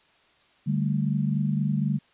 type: chord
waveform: sine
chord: D suspended fourth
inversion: none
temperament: equal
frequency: 146.83 / 196 / 220 Hz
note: D3 / G3 / A3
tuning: 0 / 0 / 0 cents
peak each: -25 / -27 / -29 dBFS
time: 0.66-1.99 s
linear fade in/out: 20 ms
effects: white hiss -61 dBFS RMS until 2.13 s + resampled to 8000 Hz